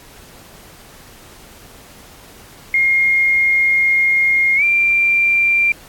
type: tone with pitch glide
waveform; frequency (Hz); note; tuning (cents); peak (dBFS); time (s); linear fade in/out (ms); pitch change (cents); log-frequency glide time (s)
sine; 2135 to 2369; C7 to D7; +34 to +14; -11; 2.74-5.72; 2; +180; 4.56-4.64
effects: pink hiss -42 dBFS RMS until 5.88 s + AAC 64 kbps